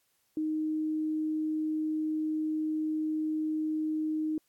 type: tone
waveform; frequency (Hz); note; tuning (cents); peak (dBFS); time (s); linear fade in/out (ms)
sine; 310.9; D#4; -1; -28; 0.37-4.38; 2
effects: white hiss -73 dBFS RMS until 4.48 s + AAC 64 kbps